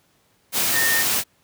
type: tone in noise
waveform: sine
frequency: 1829 Hz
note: A#6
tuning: 33 cents flat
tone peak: -20 dBFS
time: 0.72-1.05 s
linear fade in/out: 50 ms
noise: white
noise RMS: -21 dBFS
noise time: 0.52-1.24 s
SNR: -2 dB
effects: pink hiss -62 dBFS RMS until 1.43 s + high-pass 80 Hz 12 dB/octave